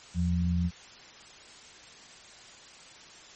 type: tone pair together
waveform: sine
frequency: 82.64 / 174.61 Hz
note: E2 / F3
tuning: +5 / 0 cents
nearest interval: octave + minor second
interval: 1295 cents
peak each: -27 dBFS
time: 0.14-0.71 s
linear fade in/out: 50 ms
effects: white hiss -50 dBFS RMS until 3.35 s + MP3 32 kbps